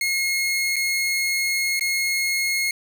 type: tone with dropouts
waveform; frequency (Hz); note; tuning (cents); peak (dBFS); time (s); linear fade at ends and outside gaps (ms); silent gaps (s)
sawtooth; 2159; C#7; -46; -17; 0.01-2.71; 2; 0.759-0.764 / 1.795-1.809
effects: none